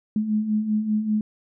sine beating tone pair, 209.9 / 215 Hz, G#3 / A3, +19 / -40 cents, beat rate 5.1 Hz, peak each -28 / -21 dBFS, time 0.16-1.21 s, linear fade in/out 2 ms, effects none

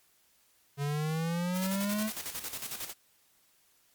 square exponential sweep, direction up, 140.4 to 220 Hz, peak -30 dBFS, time 0.77-2.11 s, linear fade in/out 50 ms
white noise with tremolo, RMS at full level -37 dBFS, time 1.53-2.94 s, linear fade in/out 50 ms, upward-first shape square, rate 11 Hz, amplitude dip 60%
effects white hiss -67 dBFS RMS until 3.94 s + MP3 96 kbps

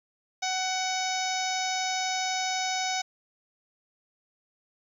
harmonic tone, 748 Hz, F#5, 19 cents sharp, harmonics 1 / 2 / 3 / 4 / 5 / 6 / 7 / 8 / 9, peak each -30 / -38 / -35 / -42 / -36 / -43 / -36 / -36 / -41 dBFS, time 0.42-3.02 s, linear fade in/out 10 ms, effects 10-bit

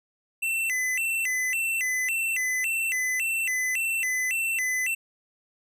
square tone with vibrato, 2328 Hz, D7, 16 cents flat, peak -25 dBFS, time 0.42-4.95 s, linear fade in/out 10 ms, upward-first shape square, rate 1.8 Hz, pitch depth 250 cents each way, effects none

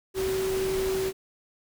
sine tone in noise, 380.8 Hz, F#4, 50 cents sharp, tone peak -25 dBFS, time 0.14-1.13 s, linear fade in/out 50 ms, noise pink, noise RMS -35 dBFS, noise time 0.14-1.13 s, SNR +7 dB, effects none

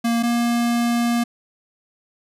square tone pair in turn, 233.1 / 236.6 Hz, A#3 / A#3, 0 / +26 cents, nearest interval unison, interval 26 cents, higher second, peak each -18 dBFS, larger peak neither, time 0.04-0.23 / 0.23-1.24 s, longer second, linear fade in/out 10 ms, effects resampled to 32000 Hz

